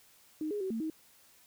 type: tone with pitch steps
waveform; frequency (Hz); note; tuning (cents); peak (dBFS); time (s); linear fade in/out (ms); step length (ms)
sine; 309.4 / 414.3 / 379.3 / 224.9 / 316.1; D#4 / G#4 / F#4 / A3 / D#4; -10 / -4 / +43 / +38 / +27; -32; 0.41-0.9; 2; 98
effects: white hiss -62 dBFS RMS until 1.46 s